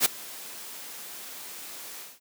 white noise with ADSR envelope, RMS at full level -18 dBFS, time 0-2.2 s, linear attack 53 ms, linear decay 12 ms, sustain -23 dB, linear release 200 ms, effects high-pass 200 Hz 12 dB/octave

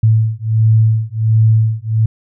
sine beating tone pair, 110 / 111.4 Hz, A2 / A2, 0 / +22 cents, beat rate 1.4 Hz, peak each -12 dBFS, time 0.03-2.06 s, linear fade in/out 5 ms, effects none

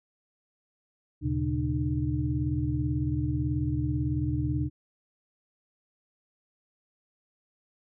sine tone cluster, 76.8 / 119.7 / 137.9 / 301.2 Hz, D#2 / A#2 / C#3 / D4, -22 / +46 / -9 / +44 cents, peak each -31 dBFS, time 1.21-4.7 s, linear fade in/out 50 ms, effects none

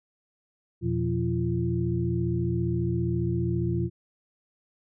sine tone cluster, 84 / 121.7 / 176.5 / 342.3 Hz, E2 / B2 / F3 / F4, +33 / -25 / +19 / -35 cents, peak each -32 / -27 / -30 / -30 dBFS, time 0.81-3.9 s, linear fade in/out 50 ms, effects none

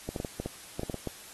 clicks, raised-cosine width 2 ms, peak -20 dBFS, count 11, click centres 0.09 / 0.162 / 0.201 / 0.248 / 0.4 / 0.46 / 0.795 / 0.833 / 0.898 / 0.943 / 1.073 s, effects white hiss -48 dBFS RMS until 1.33 s + AAC 32 kbps

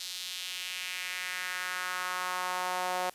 sawtooth tone with high-pass filter sweep, 182.1 Hz, F#3, 27 cents flat, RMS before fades -35 dBFS, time 0-3.1 s, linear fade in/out 5 ms, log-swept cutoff 4100 to 680 Hz, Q 2.1, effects white hiss -56 dBFS RMS until 3.14 s + resampled to 32000 Hz

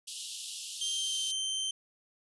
pink high-pass noise, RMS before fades -40 dBFS, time 0.07-1.32 s, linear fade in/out 10 ms, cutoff 2800 Hz, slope 96 dB/octave
sawtooth tone with pitch glide, 3149 to 3118 Hz, G7 to G7, +7 to -10 cents, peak -28 dBFS, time 0.81-1.71 s, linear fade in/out 5 ms, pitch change -17 cents, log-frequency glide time 1.02-1.25 s
effects resampled to 24000 Hz

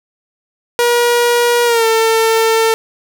sawtooth tone with pitch glide, 478.6 to 449.1 Hz, A#4 to A4, +46 to +35 cents, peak -6 dBFS, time 0.79-2.74 s, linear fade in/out 0 ms, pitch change -111 cents, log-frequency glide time 1.65-1.86 s, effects none

